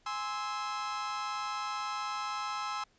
40% pulse chord, Ab augmented, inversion none, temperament equal with one note detuned, 830.6 / 1046.5 / 1307.9 Hz, Ab5 / C6 / E6, 0 / 0 / -14 cents, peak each -39 / -38 / -36 dBFS, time 0.06-2.84 s, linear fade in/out 5 ms, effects pink hiss -68 dBFS RMS until 2.98 s + resampled to 16000 Hz

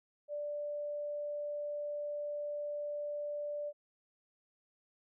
sine tone, 587.3 Hz, D5, in tune, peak -36 dBFS, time 0.28-3.73 s, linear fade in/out 50 ms, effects none

